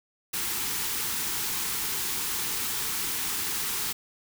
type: band-stop noise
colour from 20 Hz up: white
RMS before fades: -30 dBFS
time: 0.33-3.93 s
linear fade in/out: 10 ms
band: 480 to 770 Hz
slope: 96 dB/octave
effects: none